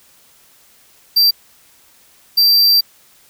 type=tone bursts at uneven times; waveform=square; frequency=4699 Hz; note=D8; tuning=in tune; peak=-9 dBFS; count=2; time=1.16-1.31 / 2.37-2.81 s; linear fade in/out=10 ms; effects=white hiss -50 dBFS RMS until 3.29 s